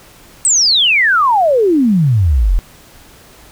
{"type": "exponential sweep", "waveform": "sine", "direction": "down", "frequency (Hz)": [8372, 37.45], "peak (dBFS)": -8, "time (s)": [0.45, 2.59], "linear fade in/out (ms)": 0, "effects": ["pink hiss -42 dBFS RMS until 3.51 s"]}